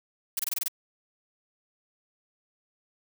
blue noise bursts, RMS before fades -28 dBFS, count 7, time 0.37-0.682 s, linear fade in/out 5 ms, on 24 ms, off 24 ms, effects none

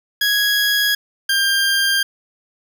20% pulse tone pair in turn, 1661.2 / 1595.1 Hz, G#6 / G6, 0 / +30 cents, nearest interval minor second, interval 70 cents, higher first, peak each -10 dBFS, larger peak neither, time 0.21-0.95 / 1.29-2.03 s, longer neither, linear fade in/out 5 ms, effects none

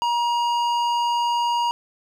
sine tone with hard clipping, 950 Hz, A#5, 33 cents sharp, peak -21 dBFS, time 0.02-1.71 s, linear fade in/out 0 ms, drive 11 dB, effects none

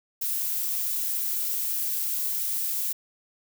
violet noise, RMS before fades -28 dBFS, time 0.21-2.93 s, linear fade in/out 10 ms, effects none

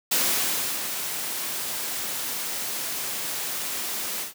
white noise with ADSR envelope, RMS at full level -22 dBFS, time 0.11-4.34 s, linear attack 8 ms, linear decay 700 ms, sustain -8 dB, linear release 130 ms, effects high-pass 150 Hz 12 dB/octave

